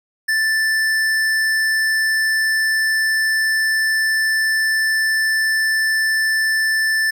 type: tone with tanh clipping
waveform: sine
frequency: 1763 Hz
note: A6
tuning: 3 cents sharp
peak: -17 dBFS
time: 0.28-7.11 s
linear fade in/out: 10 ms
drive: 17 dB
effects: none